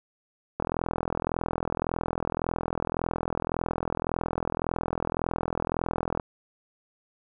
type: click train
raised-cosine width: 1 ms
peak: -13 dBFS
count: 235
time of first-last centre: 0.6-6.198 s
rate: 41.8 Hz
effects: none